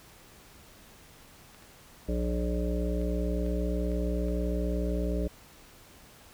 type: clicks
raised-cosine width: 0.3 ms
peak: -36 dBFS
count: 6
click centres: 1.546 / 1.624 / 3.015 / 3.463 / 3.917 / 4.284 s
type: harmonic tone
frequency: 59.9 Hz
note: A#1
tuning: 48 cents sharp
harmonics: 1 / 3 / 5 / 7 / 9 / 10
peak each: -29 / -34 / -36 / -37 / -39 / -39 dBFS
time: 2.08-5.28 s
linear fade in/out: 10 ms
effects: pink hiss -54 dBFS RMS until 6.33 s